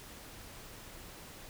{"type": "silence", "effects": ["pink hiss -50 dBFS RMS until 1.49 s"]}